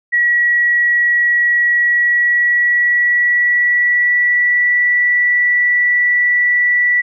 sine tone with pitch glide, 1923 to 1956.6 Hz, B6 to B6, -47 to -17 cents, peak -10 dBFS, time 0.12-7.02 s, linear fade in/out 20 ms, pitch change +30 cents, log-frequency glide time 1.71-4.73 s, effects none

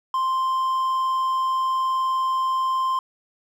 triangle tone, 1046.5 Hz, C6, in tune, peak -18 dBFS, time 0.14-2.99 s, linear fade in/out 2 ms, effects none

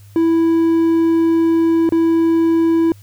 triangle tone with dropouts, 329.6 Hz, E4, in tune, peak -9 dBFS, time 0.16-2.92 s, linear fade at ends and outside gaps 1 ms, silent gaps 1.891-1.922 s, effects added 101 Hz sine -39 dBFS peak until 3.02 s + white hiss -52 dBFS RMS until 3.02 s

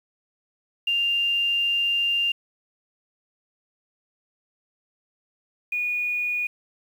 sine tone pair in turn, 2794 / 2455 Hz, F7 / D#7, 0 / -24 cents, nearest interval major second, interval 224 cents, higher first, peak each -20 / -23 dBFS, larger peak first, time 0.87-2.32 / 5.72-6.47 s, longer first, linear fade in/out 5 ms, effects 8-bit

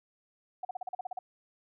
sine tone bursts, 742 Hz, F#5, 5 cents sharp, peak -33 dBFS, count 10, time 0.63-1.19 s, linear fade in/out 5 ms, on 20 ms, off 40 ms, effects none

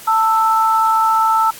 sine tone pair together, 889.2 / 1318.5 Hz, A5 / E6, +18 / 0 cents, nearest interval perfect fifth, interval 682 cents, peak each -14 dBFS, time 0.07-1.51 s, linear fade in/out 10 ms, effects white hiss -36 dBFS RMS until 1.59 s + AAC 64 kbps

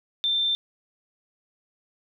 sine tone, 3570 Hz, A7, 24 cents sharp, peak -21 dBFS, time 0.24-0.55 s, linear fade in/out 0 ms, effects none

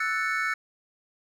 triangle chord, F# minor seventh, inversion third, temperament equal with one note detuned, 1318.5 / 1480 / 1766.1 / 2217 Hz, E6 / F#6 / A6 / C#7, 0 / 0 / +6 / 0 cents, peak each -29 dBFS, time 0-0.54 s, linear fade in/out 5 ms, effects none

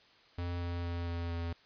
square tone with pitch steps, 87.31 / 86.66 / 86.01 / 85.37 / 84.73 Hz, F2 / F2 / F2 / F2 / E2, 0 / -13 / -26 / -39 / +48 cents, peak -35 dBFS, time 0.38-1.53 s, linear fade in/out 5 ms, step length 230 ms, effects white hiss -62 dBFS RMS until 1.65 s + resampled to 11025 Hz

